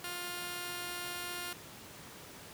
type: tone pair together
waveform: 5% pulse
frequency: 352.5 / 1410 Hz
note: F4 / F6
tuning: +16 / +16 cents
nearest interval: 2 octaves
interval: 2400 cents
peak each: -29 / -33 dBFS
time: 0.04-1.53 s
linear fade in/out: 2 ms
effects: pink hiss -50 dBFS RMS until 2.53 s + high-pass 100 Hz 12 dB/octave